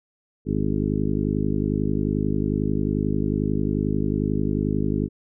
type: harmonic tone with a mistuned harmonic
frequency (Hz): 51.2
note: G#1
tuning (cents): -24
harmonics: 1 / 2 / 3 / 4 / 5 / 6 / 7 / 8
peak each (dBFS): -30 / -29 / -27 / -27 / -27 / -29 / -33 / -33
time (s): 0.45-5.09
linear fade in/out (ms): 50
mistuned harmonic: 8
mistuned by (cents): +42
effects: none